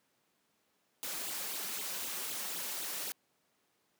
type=noise with flanger; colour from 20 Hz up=white; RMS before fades=-39 dBFS; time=1.03-3.12 s; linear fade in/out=0 ms; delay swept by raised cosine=0.25 to 5.65 ms; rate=3.9 Hz; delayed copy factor=+0.85; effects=pink hiss -75 dBFS RMS until 3.99 s + high-pass 200 Hz 12 dB/octave